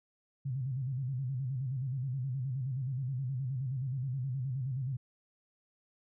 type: tone with vibrato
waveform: sine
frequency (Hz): 130.7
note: C3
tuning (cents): -1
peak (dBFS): -32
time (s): 0.45-4.97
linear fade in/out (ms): 10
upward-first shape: square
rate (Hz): 9.5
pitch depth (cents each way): 95
effects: none